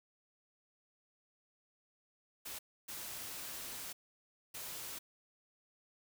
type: noise bursts at uneven times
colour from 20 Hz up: white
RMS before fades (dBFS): -45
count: 3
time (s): 2.45-2.59 / 2.88-3.93 / 4.54-4.99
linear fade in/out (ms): 10
effects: none